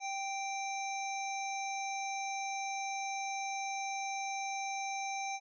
harmonic tone, 784 Hz, G5, in tune, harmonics 1 / 3 / 5 / 7 / 8, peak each -37 / -41 / -51 / -52 / -45 dBFS, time 0-5.4 s, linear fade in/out 50 ms, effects none

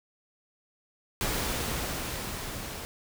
pink noise with level ramp, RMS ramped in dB -29 to -39 dBFS, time 1.21-2.85 s, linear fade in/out 0 ms, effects none

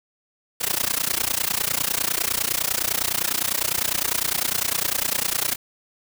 white noise with amplitude modulation, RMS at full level -20 dBFS, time 0.6-5.56 s, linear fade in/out 20 ms, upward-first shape sine, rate 29.9 Hz, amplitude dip 95%, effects none

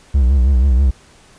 triangle tone with vibrato, 65.4 Hz, C2, in tune, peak -7 dBFS, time 0.14-0.91 s, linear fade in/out 10 ms, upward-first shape sine, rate 6.2 Hz, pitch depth 130 cents each way, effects pink hiss -47 dBFS RMS until 1.38 s + resampled to 22050 Hz

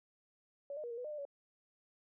sine tone with pitch steps, 565 / 609 / 478 / 466 / 494.2 / 605 / 597 / 564 Hz, C#5 / D#5 / A#4 / A#4 / B4 / D#5 / D5 / C#5, +33 / -37 / +43 / -1 / +1 / -49 / +28 / +30 cents, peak -40 dBFS, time 0.7-1.252 s, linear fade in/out 2 ms, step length 69 ms, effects none

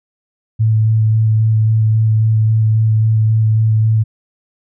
sine tone with vibrato, 110 Hz, A2, in tune, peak -9 dBFS, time 0.59-4.04 s, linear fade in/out 20 ms, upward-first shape square, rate 3.7 Hz, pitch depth 10 cents each way, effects none

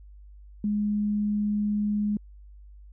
sine tone, 208.1 Hz, G#3, 4 cents sharp, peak -23 dBFS, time 0.64-2.17 s, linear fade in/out 2 ms, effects added 50 Hz sine -45 dBFS peak until 2.92 s

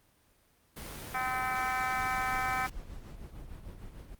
pink noise, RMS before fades -43 dBFS, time 0.76-2.7 s, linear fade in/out 10 ms
harmonic tone, 256.5 Hz, C4, 34 cents flat, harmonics 3 / 4 / 5 / 6 / 7 / 8 / 9, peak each -34 / -39 / -35 / -38 / -40 / -43 / -39 dBFS, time 1.14-2.67 s, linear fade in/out 10 ms
brown noise with tremolo, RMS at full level -42 dBFS, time 1.99-4.15 s, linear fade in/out 5 ms, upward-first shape triangle, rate 6.6 Hz, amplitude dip 60%
effects pink hiss -67 dBFS RMS until 4.19 s + Opus 32 kbps

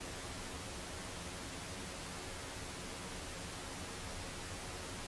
pink noise with comb filter, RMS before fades -45 dBFS, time 0-5.07 s, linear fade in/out 10 ms, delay 11 ms, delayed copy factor +0.55, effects resampled to 24000 Hz

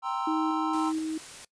triangle chord, C dominant seventh, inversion second, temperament equal, 784 / 932.3 / 1046.5 / 1318.5 Hz, G5 / Bb5 / C6 / E6, 0 / 0 / 0 / 0 cents, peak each -32 dBFS, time 0.02-0.93 s, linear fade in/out 50 ms
sine tone with tremolo, 316.2 Hz, D#4, 28 cents sharp, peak -26 dBFS, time 0.27-1.18 s, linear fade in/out 5 ms, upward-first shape square, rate 2.1 Hz, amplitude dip 25%
white noise, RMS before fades -44 dBFS, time 0.73-1.45 s, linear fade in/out 5 ms
effects noise-tail reverb RT60 0.1 s tail -21 dB re dry + resampled to 22050 Hz

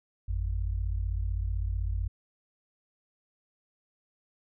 sine tone pair together, 51.54 / 87.31 Hz, G#1 / F2, -12 / 0 cents, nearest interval major sixth, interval 912 cents, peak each -29 / -32 dBFS, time 0.28-2.08 s, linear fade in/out 10 ms, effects none

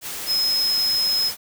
sine tone in noise, 5130 Hz, E8, 48 cents flat, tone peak -18 dBFS, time 0.26-1.32 s, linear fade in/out 50 ms, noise white, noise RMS -31 dBFS, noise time 0.01-1.37 s, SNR +10 dB, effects none

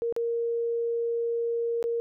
sine tone with dropouts, 466.7 Hz, A#4, 2 cents sharp, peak -25 dBFS, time 0.02-2 s, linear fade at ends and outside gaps 0 ms, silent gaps 0.125-0.164 / 1.827-1.84 s, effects none

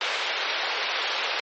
white band-pass noise, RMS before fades -28 dBFS, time 0.01-1.4 s, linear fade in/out 2 ms, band 450 to 3900 Hz, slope 24 dB/octave, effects MP3 32 kbps

